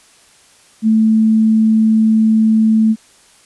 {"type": "tone", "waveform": "sine", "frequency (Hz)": 220, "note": "A3", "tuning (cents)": 0, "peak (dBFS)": -8, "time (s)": [0.82, 2.96], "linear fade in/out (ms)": 50, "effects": ["white hiss -48 dBFS RMS until 3.45 s", "resampled to 24000 Hz"]}